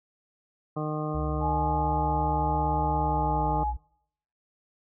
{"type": "harmonic tone", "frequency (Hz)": 152.9, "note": "D#3", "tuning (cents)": -30, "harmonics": [1, 2, 3, 4, 5, 7, 8], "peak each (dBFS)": [-31, -34, -36, -37, -38, -39, -40], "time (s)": [0.76, 3.64], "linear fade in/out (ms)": 10}
{"type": "tone with pitch glide", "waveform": "sine", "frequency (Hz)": [69.2, 60.59], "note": ["C#2", "B1"], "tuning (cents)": [-2, -32], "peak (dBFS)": -30, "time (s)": [1.14, 3.77], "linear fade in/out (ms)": 10, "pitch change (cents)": -230, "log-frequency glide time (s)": [2.98, 3.44]}
{"type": "tone", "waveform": "sine", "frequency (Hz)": 842, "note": "G#5", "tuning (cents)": 24, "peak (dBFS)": -26, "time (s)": [1.4, 3.74], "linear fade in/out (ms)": 50}
{"effects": ["noise-tail reverb RT60 0.7 s tail -24 dB re dry"]}